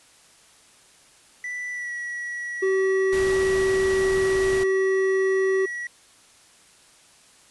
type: tone with pitch glide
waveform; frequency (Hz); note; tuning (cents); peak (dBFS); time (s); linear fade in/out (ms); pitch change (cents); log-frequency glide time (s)
triangle; 1975.5 to 1929.3; B6 to B6; 0 to -41; -27; 1.44-5.87; 2; -41; 1.71-1.92
type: tone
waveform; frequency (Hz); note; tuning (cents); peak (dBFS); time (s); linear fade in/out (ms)
triangle; 382.3; G4; -43; -17; 2.62-5.66; 10
type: noise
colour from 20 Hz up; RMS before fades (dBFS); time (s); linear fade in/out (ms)
pink; -33; 3.12-4.64; 10
effects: white hiss -54 dBFS RMS until 7.5 s + resampled to 24000 Hz